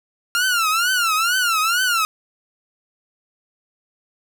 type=tone with vibrato; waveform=sawtooth; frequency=1383 Hz; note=F6; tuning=17 cents flat; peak=-13 dBFS; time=0.35-2.05 s; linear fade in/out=0 ms; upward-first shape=triangle; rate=2.2 Hz; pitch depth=190 cents each way; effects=none